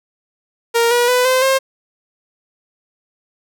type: tone with pitch steps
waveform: sawtooth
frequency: 466.2 / 482.1 / 498.5 / 515.5 / 533.1 Hz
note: A#4 / B4 / B4 / C5 / C5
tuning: 0 / -42 / +16 / -26 / +32 cents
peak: -8 dBFS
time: 0.74-1.59 s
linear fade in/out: 20 ms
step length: 170 ms
effects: none